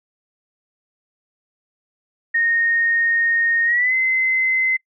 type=tone with pitch glide; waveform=sine; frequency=1852 to 2055 Hz; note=A#6 to C7; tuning=-12 to -32 cents; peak=-15 dBFS; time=2.34-4.77 s; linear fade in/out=10 ms; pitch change=+180 cents; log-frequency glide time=3.65-3.94 s; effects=noise-tail reverb RT60 0.1 s tail -25 dB re dry